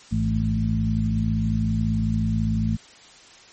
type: harmonic tone with a mistuned harmonic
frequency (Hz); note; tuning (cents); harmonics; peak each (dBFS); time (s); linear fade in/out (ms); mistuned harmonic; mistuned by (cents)
54.6; A1; -13; 1 / 2 / 3 / 4; -27 / -24 / -27 / -24; 0.11-2.77; 20; 2; -56
effects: white hiss -48 dBFS RMS until 3.52 s + MP3 32 kbps